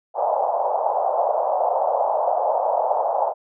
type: band-pass noise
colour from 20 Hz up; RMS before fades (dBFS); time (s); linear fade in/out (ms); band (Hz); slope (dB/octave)
pink; -21; 0.14-3.34; 50; 570 to 890; 48
effects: none